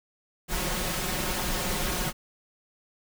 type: noise with comb filter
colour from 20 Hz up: pink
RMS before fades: -29 dBFS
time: 0.48-2.13 s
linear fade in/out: 50 ms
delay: 5.5 ms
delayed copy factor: +0.7
effects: none